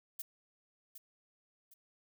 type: noise with echo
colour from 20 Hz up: violet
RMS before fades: -41 dBFS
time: 0.19-0.22 s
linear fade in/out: 5 ms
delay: 760 ms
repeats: 2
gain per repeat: -9 dB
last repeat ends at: 1.74 s
effects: none